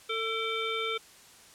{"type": "harmonic tone with a mistuned harmonic", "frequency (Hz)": 447.2, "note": "A4", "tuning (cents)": 28, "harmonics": [1, 3, 5, 7, 8], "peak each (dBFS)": [-34, -35, -35, -39, -37], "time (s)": [0.09, 0.98], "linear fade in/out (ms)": 10, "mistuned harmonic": 5, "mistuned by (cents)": 57, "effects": ["white hiss -54 dBFS RMS until 1.54 s", "low-pass 10000 Hz 12 dB/octave"]}